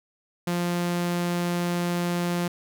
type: tone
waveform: sawtooth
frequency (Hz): 174.61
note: F3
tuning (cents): 0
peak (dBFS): -20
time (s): 0.47-2.48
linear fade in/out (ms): 5
effects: none